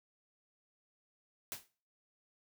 white noise with exponential decay, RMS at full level -38 dBFS, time 1.52-1.68 s, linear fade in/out 0 ms, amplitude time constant 33 ms, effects noise-tail reverb RT60 0.4 s tail -19 dB re dry

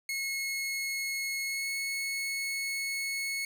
sawtooth tone with pitch glide, 2176 to 2194 Hz, C#7 to C#7, -33 to -18 cents, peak -28 dBFS, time 0.09-3.45 s, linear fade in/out 2 ms, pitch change +15 cents, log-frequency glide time 1.45-1.68 s, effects 11-bit

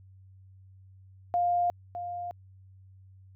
sine tone with echo, 703 Hz, F5, 11 cents sharp, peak -23 dBFS, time 1.34-1.7 s, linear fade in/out 0 ms, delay 610 ms, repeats 1, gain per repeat -10 dB, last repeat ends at 2.31 s, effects added 95 Hz sine -51 dBFS peak until 3.35 s

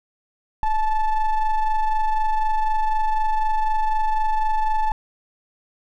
triangle ring-modulated tone, 440 Hz, A4, in tune, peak -12 dBFS, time 0.63-4.92 s, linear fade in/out 2 ms, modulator 428 Hz, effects none

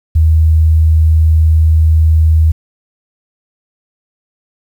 sine tone, 79.4 Hz, D#2, 36 cents sharp, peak -5 dBFS, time 0.15-2.52 s, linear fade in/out 10 ms, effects 7-bit

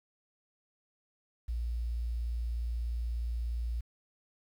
sine tone, 58.4 Hz, A#1, 4 cents sharp, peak -31 dBFS, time 1.48-3.81 s, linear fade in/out 10 ms, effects 10-bit

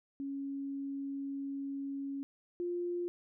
sine tone pair in turn, 276.7 / 350.7 Hz, C#4 / F4, -3 / +7 cents, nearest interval major third, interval 410 cents, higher second, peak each -36 / -33 dBFS, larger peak second, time 0.2-2.23 / 2.6-3.08 s, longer first, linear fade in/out 0 ms, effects none

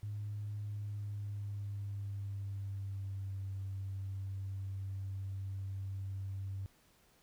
sine tone with pitch glide, 104 to 97.04 Hz, G#2 to G2, +3 to -17 cents, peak -37 dBFS, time 0.03-6.66 s, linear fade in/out 0 ms, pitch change -120 cents, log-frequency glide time 0.6-3.39 s, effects tanh soft clip ceiling -33 dBFS + pink hiss -68 dBFS RMS until 7.22 s

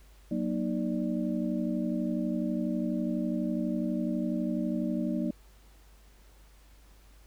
sine tone cluster, 184.9 / 237 / 309.1 / 590 Hz, F#3 / A#3 / D#4 / D5, -1 / +29 / -11 / +8 cents, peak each -33 / -31 / -33 / -39 dBFS, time 0.31-5.31 s, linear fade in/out 5 ms, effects added 50 Hz sine -54 dBFS peak until 7.26 s + pink hiss -62 dBFS RMS until 7.26 s

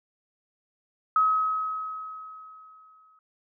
sine tone with exponential decay, 1276 Hz, D#6, 43 cents sharp, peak -17 dBFS, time 1.16-3.19 s, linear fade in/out 2 ms, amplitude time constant 440 ms, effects none

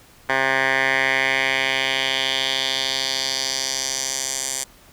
10% pulse tone with band-pass filter sweep, 133.4 Hz, C3, 34 cents sharp, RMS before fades -22 dBFS, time 0.29-4.64 s, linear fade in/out 5 ms, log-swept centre 1500 to 7700 Hz, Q 2.4, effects pink hiss -50 dBFS RMS until 4.92 s

